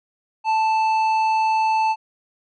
triangle tone with tanh clipping, 880 Hz, A5, in tune, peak -18 dBFS, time 0.44-1.96 s, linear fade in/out 50 ms, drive 13 dB, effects none

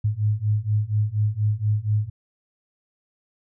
sine beating tone pair, 103.83 / 108.03 Hz, G#2 / A2, 0 / -31 cents, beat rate 4.2 Hz, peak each -23 / -22 dBFS, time 0.04-2.1 s, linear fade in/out 10 ms, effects none

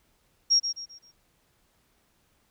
sine tone with echo, 5588 Hz, F8, in tune, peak -17 dBFS, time 0.5-0.6 s, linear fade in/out 20 ms, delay 130 ms, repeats 4, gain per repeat -9 dB, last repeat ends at 1.12 s, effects pink hiss -68 dBFS RMS until 2.5 s

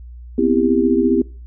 sine chord, C major seventh, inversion third, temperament equal with one note detuned, 246.9 / 261.6 / 329.6 / 397 Hz, B3 / C4 / E4 / G4, 0 / 0 / 0 / +22 cents, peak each -18 dBFS, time 0.38-1.22 s, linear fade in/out 5 ms, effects noise-tail reverb RT60 0.4 s tail -24 dB re dry + added 60 Hz sine -33 dBFS peak until 1.46 s

